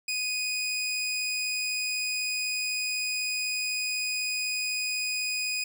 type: tone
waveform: 20% pulse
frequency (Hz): 2489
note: D#7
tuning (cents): 0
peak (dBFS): -23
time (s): 0.08-5.64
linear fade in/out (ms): 5
effects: none